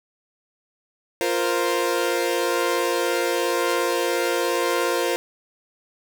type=chord; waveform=sawtooth; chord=F suspended fourth; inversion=none; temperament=equal; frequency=349.2 / 466.2 / 523.3 Hz; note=F4 / Bb4 / C5; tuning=0 / 0 / 0 cents; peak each=-21 dBFS; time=1.21-5.16 s; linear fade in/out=0 ms; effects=none